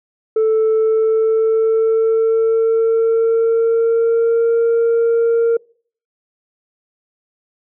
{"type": "tone with pitch glide", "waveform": "sine", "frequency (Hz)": [440, 462.4], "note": ["A4", "A#4"], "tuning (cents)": [0, -14], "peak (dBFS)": -9, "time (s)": [0.36, 5.57], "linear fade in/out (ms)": 5, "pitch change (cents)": 86, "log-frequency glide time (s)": [0.73, 4.56], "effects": ["noise-tail reverb RT60 0.5 s tail -26 dB re dry", "tanh soft clip ceiling -10 dBFS"]}